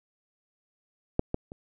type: clicks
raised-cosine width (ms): 2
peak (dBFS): -9 / -14 / -28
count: 3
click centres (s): 1.194 / 1.344 / 1.519
effects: none